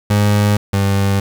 30% pulse tone pair in turn, 103.4 / 98.84 Hz, G#2 / G2, -7 / +15 cents, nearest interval minor second, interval 78 cents, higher first, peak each -8 / -10 dBFS, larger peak first, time 0.1-0.57 / 0.73-1.2 s, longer neither, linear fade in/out 5 ms, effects 8-bit

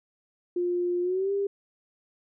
sine tone with pitch glide, 353.3 to 398.9 Hz, F4 to G4, +20 to +30 cents, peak -24 dBFS, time 0.56-1.47 s, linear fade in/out 5 ms, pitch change +210 cents, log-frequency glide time 1.02-1.32 s, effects none

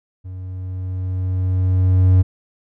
triangle tone with level ramp, 92.6 Hz, F#2, 2 cents sharp, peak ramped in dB -27 to -6 dBFS, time 0.24-2.23 s, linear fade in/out 20 ms, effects none

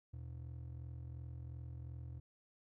triangle ring-modulated tone, 100.9 Hz, G#2, 49 cents flat, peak -40 dBFS, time 0.13-2.2 s, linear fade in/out 10 ms, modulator 21.4 Hz, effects none

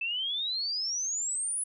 sine exponential sweep, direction up, 2616 to 10300 Hz, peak -29 dBFS, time 0.01-1.64 s, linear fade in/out 5 ms, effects none

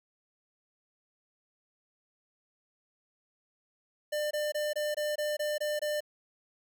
square tone bursts, 598 Hz, D5, 31 cents sharp, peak -30 dBFS, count 9, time 4.12-6.006 s, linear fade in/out 10 ms, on 190 ms, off 22 ms, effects none

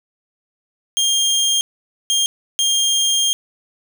25% pulse tone bursts at uneven times, 3211 Hz, G7, 41 cents sharp, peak -11 dBFS, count 3, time 0.97-1.61 / 2.1-2.26 / 2.59-3.33 s, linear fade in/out 0 ms, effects none

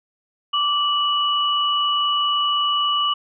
sine tone pair together, 1168 / 2943 Hz, D6 / F#7, -10 / -10 cents, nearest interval octave + major third, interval 1600 cents, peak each -20 / -20 dBFS, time 0.53-3.14 s, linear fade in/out 10 ms, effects none

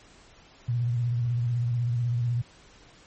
sine tone with vibrato, 120 Hz, B2, 49 cents flat, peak -23 dBFS, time 0.68-2.42 s, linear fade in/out 10 ms, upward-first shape sine, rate 16 Hz, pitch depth 53 cents each way, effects pink hiss -54 dBFS RMS until 3.06 s + MP3 32 kbps

